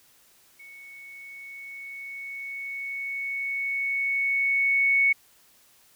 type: tone with level ramp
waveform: sine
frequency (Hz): 2217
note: C#7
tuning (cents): 0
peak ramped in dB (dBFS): -44 to -17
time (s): 0.59-5.13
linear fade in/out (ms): 10
effects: white hiss -59 dBFS RMS until 5.95 s